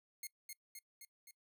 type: tone with echo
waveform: 5% pulse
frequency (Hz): 2149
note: C7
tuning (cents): +46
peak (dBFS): -33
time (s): 0.23-0.27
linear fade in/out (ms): 2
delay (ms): 260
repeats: 4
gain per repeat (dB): -3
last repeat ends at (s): 1.31
effects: noise-tail reverb RT60 0.1 s tail -22 dB re dry